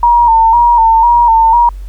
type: tone with vibrato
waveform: sine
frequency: 926 Hz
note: A#5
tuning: 12 cents flat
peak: -4 dBFS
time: 0.03-1.69 s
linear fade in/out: 2 ms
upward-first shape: square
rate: 2 Hz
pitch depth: 46 cents each way
effects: added 47 Hz sine -22 dBFS peak until 1.88 s + pink hiss -48 dBFS RMS until 1.88 s